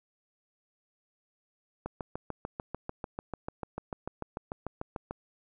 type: click train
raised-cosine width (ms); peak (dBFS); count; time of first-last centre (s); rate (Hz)
1; -21; 23; 1.86-5.11; 6.77
effects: none